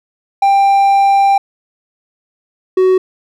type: tone pair in turn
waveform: triangle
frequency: 791 / 373.3 Hz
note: G5 / F#4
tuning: +15 / +15 cents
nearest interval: octave + minor second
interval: 1300 cents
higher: first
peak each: -5 dBFS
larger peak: neither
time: 0.42-1.38 / 2.77-2.98 s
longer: first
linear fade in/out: 5 ms
effects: none